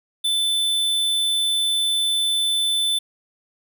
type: tone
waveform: square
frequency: 3520 Hz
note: A7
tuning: in tune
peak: -19 dBFS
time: 0.24-2.99 s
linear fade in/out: 10 ms
effects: none